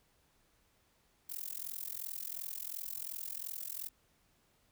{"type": "noise with amplitude modulation", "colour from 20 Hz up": "violet", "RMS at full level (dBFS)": -38, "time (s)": [1.29, 3.89], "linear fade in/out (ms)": 10, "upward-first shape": "sine", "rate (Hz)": 42.8, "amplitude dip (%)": 100, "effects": ["pink hiss -72 dBFS RMS until 4.71 s"]}